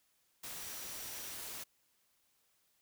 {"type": "tone in noise", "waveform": "sine", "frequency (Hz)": 5810, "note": "F#8", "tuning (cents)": -32, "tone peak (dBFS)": -54, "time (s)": [0.56, 1.34], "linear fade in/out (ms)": 10, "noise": "white", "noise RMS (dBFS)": -45, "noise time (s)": [0.43, 1.64], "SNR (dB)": -12, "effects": ["white hiss -75 dBFS RMS until 2.81 s"]}